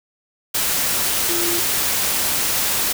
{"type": "tone in noise", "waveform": "sine", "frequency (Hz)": 343.3, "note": "F4", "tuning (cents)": -30, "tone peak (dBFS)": -24, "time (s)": [1.29, 1.6], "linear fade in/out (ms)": 10, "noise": "white", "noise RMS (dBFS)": -20, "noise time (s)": [0.54, 2.93], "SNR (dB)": -7, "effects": []}